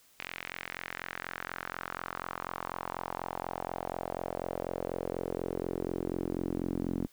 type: tone with band-pass filter sweep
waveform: sawtooth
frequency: 44.11 Hz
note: F1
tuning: 18 cents sharp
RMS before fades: -37 dBFS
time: 0.19-7.07 s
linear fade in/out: 0 ms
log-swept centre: 2400 to 260 Hz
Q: 2.4
effects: white hiss -63 dBFS RMS until 7.12 s